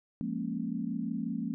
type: chord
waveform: sine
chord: Bb minor seventh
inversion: second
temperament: equal with one note detuned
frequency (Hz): 174.61 / 207.7 / 233.1 / 274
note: F3 / Ab3 / Bb3 / Db4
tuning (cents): 0 / 0 / 0 / -20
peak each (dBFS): -38 / -37 / -35 / -38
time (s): 0.21-1.54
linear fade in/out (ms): 0
effects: none